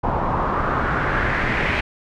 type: noise with low-pass filter sweep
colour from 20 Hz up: pink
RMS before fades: -21 dBFS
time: 0.03-1.81 s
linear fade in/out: 10 ms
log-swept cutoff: 890 to 2300 Hz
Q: 3.1
effects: none